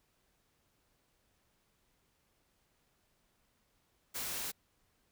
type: noise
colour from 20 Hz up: white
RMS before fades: -39 dBFS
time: 4.14-4.52 s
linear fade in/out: 20 ms
effects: pink hiss -75 dBFS RMS until 5.11 s